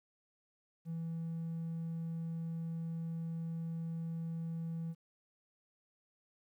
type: tone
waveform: triangle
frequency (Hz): 164.9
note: E3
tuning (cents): +1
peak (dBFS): -34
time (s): 0.85-4.95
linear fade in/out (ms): 50
effects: tanh soft clip ceiling -32 dBFS + 12-bit